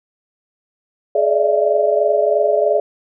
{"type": "tone cluster", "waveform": "sine", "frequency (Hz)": [422.2, 578, 601, 669], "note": ["G#4", "D5", "D5", "E5"], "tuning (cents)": [29, -28, 40, 25], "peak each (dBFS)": -18, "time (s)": [1.15, 2.8], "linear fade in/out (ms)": 5, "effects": []}